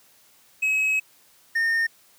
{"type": "tone pair in turn", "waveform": "triangle", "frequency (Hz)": [2559, 1827.2], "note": ["D#7", "A#6"], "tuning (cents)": [48, -35], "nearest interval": "tritone", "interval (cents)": 583, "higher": "first", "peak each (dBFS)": -18, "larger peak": "neither", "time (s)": [[0.62, 1], [1.55, 1.87]], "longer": "first", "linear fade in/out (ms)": 10, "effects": ["white hiss -57 dBFS RMS until 2.18 s", "high-pass 80 Hz 12 dB/octave"]}